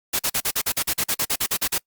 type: noise bursts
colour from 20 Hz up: white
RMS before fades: -22 dBFS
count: 16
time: 0.13-1.783 s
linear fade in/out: 10 ms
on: 63 ms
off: 43 ms
effects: noise-tail reverb RT60 0.1 s tail -26 dB re dry + Opus 48 kbps